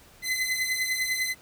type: beating tone pair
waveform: sawtooth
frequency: 2029 / 2039 Hz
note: B6 / C7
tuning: +46 / -45 cents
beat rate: 10 Hz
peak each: -27 / -24 dBFS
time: 0.22-1.35 s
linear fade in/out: 50 ms
effects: pink hiss -54 dBFS RMS until 1.41 s